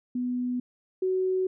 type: tone pair in turn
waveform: sine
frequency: 247.9 / 373.6 Hz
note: B3 / F#4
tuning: +7 / +17 cents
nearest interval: perfect fifth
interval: 710 cents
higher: second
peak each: -26 / -23 dBFS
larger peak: second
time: 0.15-0.6 / 1.02-1.47 s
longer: neither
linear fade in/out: 5 ms
effects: none